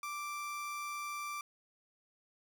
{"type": "tone", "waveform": "30% pulse", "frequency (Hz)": 1174.7, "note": "D6", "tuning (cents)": 0, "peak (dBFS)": -36, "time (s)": [0.03, 1.41], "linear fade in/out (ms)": 2, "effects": []}